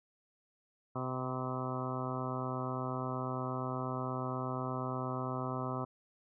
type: harmonic tone with a mistuned harmonic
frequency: 128.4 Hz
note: C3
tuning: 32 cents flat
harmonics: 1 / 2 / 3 / 4 / 5 / 6 / 7 / 8 / 9 / 10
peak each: -39 / -41 / -44 / -46 / -44 / -46 / -49 / -44 / -45 / -45 dBFS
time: 0.95-5.85 s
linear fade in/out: 10 ms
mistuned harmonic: 7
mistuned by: +62 cents
effects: none